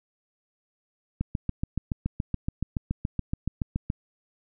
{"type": "click train", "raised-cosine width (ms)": 5, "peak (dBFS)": -14, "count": 20, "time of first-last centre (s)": [1.21, 3.901], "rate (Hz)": 7.06, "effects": []}